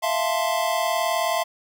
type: chord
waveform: square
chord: F major seventh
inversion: third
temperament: equal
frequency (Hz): 659.3 / 698.5 / 880 / 1046.5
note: E5 / F5 / A5 / C6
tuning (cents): 0 / 0 / 0 / 0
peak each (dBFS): -26 / -27 / -30 / -28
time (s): 0.02-1.44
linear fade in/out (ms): 20
effects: none